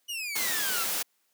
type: exponential sweep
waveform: sawtooth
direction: down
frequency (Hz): 2960 to 1300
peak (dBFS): -29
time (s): 0.08-0.85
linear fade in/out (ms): 20
type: noise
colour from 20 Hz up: white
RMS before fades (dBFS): -30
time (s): 0.35-1.03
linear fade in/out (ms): 10
effects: white hiss -72 dBFS RMS until 1.33 s + high-pass 200 Hz 12 dB/octave